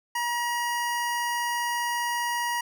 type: tone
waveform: 25% pulse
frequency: 955 Hz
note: A#5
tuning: 42 cents sharp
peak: -22 dBFS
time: 0.15-2.61 s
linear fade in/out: 5 ms
effects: none